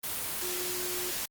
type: tone in noise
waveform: sine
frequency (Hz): 359.8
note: F#4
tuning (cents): -48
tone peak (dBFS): -38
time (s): 0.42-1.11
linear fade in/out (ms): 10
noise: white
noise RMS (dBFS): -34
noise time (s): 0.03-1.26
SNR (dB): -7
effects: Opus 32 kbps